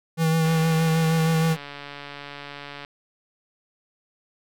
square tone with vibrato, 161.7 Hz, E3, 33 cents flat, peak -19 dBFS, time 0.17-1.57 s, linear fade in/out 50 ms, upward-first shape sine, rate 6.4 Hz, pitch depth 22 cents each way
click train, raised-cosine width 0.3 ms, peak -21 dBFS, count 344, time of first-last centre 0.45-2.849 s, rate 143 Hz
effects none

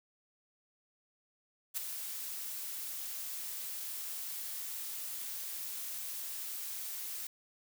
blue noise with ADSR envelope, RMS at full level -33 dBFS, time 1.74-7.27 s, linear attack 33 ms, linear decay 8 ms, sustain -8 dB, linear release 3 ms, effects none

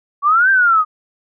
sine exponential two-way sweep, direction up then down, 1119 to 1595 to 1222 Hz, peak -9 dBFS, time 0.22-0.85 s, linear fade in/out 50 ms, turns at 0.5 s, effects none

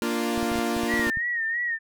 sawtooth chord, Bb major, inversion none, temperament equal, 233.1 / 293.7 / 349.2 Hz, Bb3 / D4 / F4, 0 / 0 / 0 cents, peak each -23 / -27 / -25 dBFS, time 0.02-1.1 s, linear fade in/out 0 ms
clicks, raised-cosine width 5 ms, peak -25 dBFS, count 11, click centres 0.377 / 0.429 / 0.517 / 0.557 / 0.588 / 0.766 / 0.835 / 0.939 / 0.995 / 1.07 / 1.172 s
sine tone with vibrato, 1864.7 Hz, A#6, in tune, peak -24 dBFS, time 0.87-1.79 s, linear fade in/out 50 ms, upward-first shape sine, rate 3 Hz, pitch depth 70 cents each way
effects none

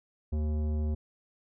sine tone with tanh clipping, 76.1 Hz, D#2, 38 cents flat, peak -29 dBFS, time 0.32-0.95 s, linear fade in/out 10 ms, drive 14 dB, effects none

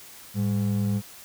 triangle ring-modulated tone, 153.7 Hz, D#3, 21 cents flat, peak -17 dBFS, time 0.34-1.02 s, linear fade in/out 50 ms, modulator 45.6 Hz, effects white hiss -46 dBFS RMS until 1.24 s

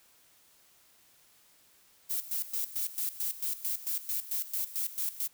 violet noise with tremolo, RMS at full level -32 dBFS, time 2.09-5.28 s, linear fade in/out 20 ms, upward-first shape square, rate 4.5 Hz, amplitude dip 80%, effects white hiss -63 dBFS RMS until 5.33 s

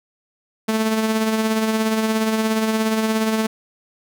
sawtooth tone with tremolo, 220 Hz, A3, in tune, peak -12 dBFS, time 0.68-3.47 s, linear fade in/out 10 ms, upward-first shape sine, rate 17 Hz, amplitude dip 40%, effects none

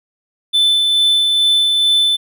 triangle tone with tremolo, 3520 Hz, A7, in tune, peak -8 dBFS, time 0.53-2.17 s, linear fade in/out 20 ms, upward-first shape sine, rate 2.3 Hz, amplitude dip 25%, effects none

